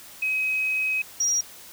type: tone pair in turn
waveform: sine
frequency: 2537 / 5695 Hz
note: D#7 / F8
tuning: +33 / +33 cents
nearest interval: octave + major second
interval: 1400 cents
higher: second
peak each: -22 / -20 dBFS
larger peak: second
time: 0.22-1.02 / 1.2-1.41 s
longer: first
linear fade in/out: 5 ms
effects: white hiss -45 dBFS RMS until 1.72 s